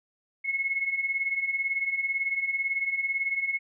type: beating tone pair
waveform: sine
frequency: 2167 / 2185 Hz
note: C#7 / C#7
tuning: -40 / -26 cents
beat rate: 18 Hz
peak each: -32 / -27 dBFS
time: 0.44-3.59 s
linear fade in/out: 20 ms
effects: none